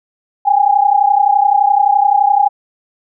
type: tone pair together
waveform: sine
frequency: 797 / 828.7 Hz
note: G5 / G#5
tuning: +28 / -4 cents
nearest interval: minor second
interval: 68 cents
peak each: -11 / -11 dBFS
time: 0.45-2.49 s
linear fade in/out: 20 ms
effects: none